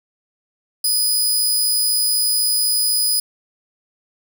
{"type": "tone", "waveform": "15% pulse", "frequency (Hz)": 4978, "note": "D#8", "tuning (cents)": 0, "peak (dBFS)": -9, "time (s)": [0.84, 3.2], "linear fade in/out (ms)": 5, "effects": []}